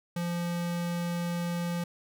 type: tone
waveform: square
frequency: 172.8 Hz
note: F3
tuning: 18 cents flat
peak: -30 dBFS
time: 0.16-1.84 s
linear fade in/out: 5 ms
effects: none